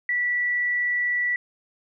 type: tone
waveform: sine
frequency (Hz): 1956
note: B6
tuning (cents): -17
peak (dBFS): -21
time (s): 0.09-1.36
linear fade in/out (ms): 2
effects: none